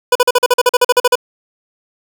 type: tone bursts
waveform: 25% pulse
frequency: 493.9 Hz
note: B4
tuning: in tune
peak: -3 dBFS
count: 14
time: 0.12-1.155 s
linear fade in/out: 5 ms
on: 34 ms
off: 43 ms
effects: 7-bit